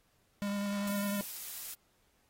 square tone with vibrato, 202.1 Hz, G#3, 47 cents flat, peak -33 dBFS, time 0.42-1.21 s, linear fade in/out 0 ms, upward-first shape sine, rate 10 Hz, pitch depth 16 cents each way
blue noise, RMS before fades -42 dBFS, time 0.87-1.74 s, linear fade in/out 2 ms
effects pink hiss -72 dBFS RMS until 2.29 s + AAC 48 kbps

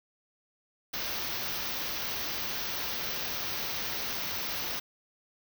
white band-stop noise, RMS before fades -34 dBFS, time 0.93-4.8 s, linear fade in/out 10 ms, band 6200 to 14000 Hz, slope 96 dB/octave, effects none

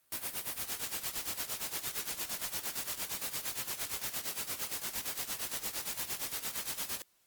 white noise with tremolo, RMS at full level -35 dBFS, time 0.12-7.02 s, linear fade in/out 2 ms, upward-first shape sine, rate 8.7 Hz, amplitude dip 80%, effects white hiss -71 dBFS RMS until 7.26 s + Opus 32 kbps

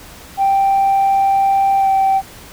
sine tone with pitch glide, 784 to 775 Hz, G5 to G5, 0 to -20 cents, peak -9 dBFS, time 0.37-2.22 s, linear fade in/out 50 ms, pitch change -20 cents, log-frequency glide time 1.78-1.89 s, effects tanh soft clip ceiling -8 dBFS + pink hiss -38 dBFS RMS until 2.52 s

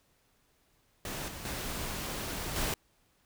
pink noise with level steps, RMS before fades -38 / -43 / -37 / -32 dBFS, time 1.05-2.74 s, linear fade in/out 2 ms, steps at 1.28 / 1.45 / 2.56 s, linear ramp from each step 2 ms, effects pink hiss -70 dBFS RMS until 3.25 s

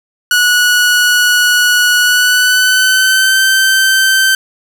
sawtooth tone with pitch glide, 1466 to 1548.7 Hz, F#6 to G6, -16 to -21 cents, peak -4 dBFS, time 0.31-4.35 s, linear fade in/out 2 ms, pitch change +95 cents, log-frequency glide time 2-3.41 s, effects none

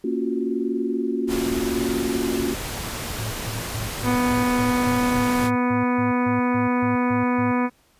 sine chord, Gb major seventh, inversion first, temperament equal, 233.1 / 277.2 / 349.2 / 370 Hz, Bb3 / Db4 / F4 / Gb4, 0 / 0 / 0 / 0 cents, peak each -27 dBFS, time 0.04-2.54 s, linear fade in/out 5 ms
pink noise, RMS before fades -30 dBFS, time 1.27-5.51 s, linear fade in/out 50 ms
sine tone bursts, 110 Hz, A2, in tune, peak -27 dBFS, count 16, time 3.18-7.52 s, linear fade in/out 10 ms, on 140 ms, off 140 ms
harmonic tone, 246.9 Hz, B3, in tune, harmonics 1 / 2 / 3 / 4 / 5 / 6 / 7 / 8 / 9 / 10, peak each -20 / -28 / -32 / -27 / -32 / -37 / -35 / -45 / -34 / -41 dBFS, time 4.03-7.7 s, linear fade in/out 50 ms
effects pink hiss -60 dBFS RMS until 7.99 s + resampled to 32000 Hz

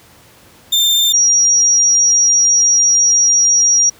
35% pulse / sine tone pair in turn, 3592 / 5702 Hz, A7 / F8, +35 / +35 cents, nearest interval minor sixth, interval 800 cents, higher second, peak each -8 / -8 dBFS, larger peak neither, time 0.72-1.13 / 1.13-3.9 s, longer second, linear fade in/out 10 ms, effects pink hiss -45 dBFS RMS until 3.99 s + high-pass 60 Hz 12 dB/octave

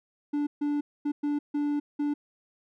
triangle tone bursts at uneven times, 291.9 Hz, D4, 10 cents flat, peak -23 dBFS, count 6, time 0.33-0.47 / 0.61-0.81 / 1.05-1.12 / 1.23-1.39 / 1.54-1.8 / 1.99-2.14 s, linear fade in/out 10 ms, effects none

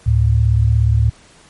sine tone pair together, 73.06 / 110 Hz, D2 / A2, -8 / 0 cents, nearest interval perfect fifth, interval 708 cents, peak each -14 / -12 dBFS, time 0.06-1.1 s, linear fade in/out 10 ms, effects pink hiss -47 dBFS RMS until 1.49 s + MP3 48 kbps

